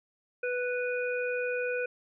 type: harmonic tone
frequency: 493.9 Hz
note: B4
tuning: in tune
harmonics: 1 / 3 / 5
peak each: -30 / -35 / -37 dBFS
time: 0.43-1.86 s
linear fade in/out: 5 ms
effects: none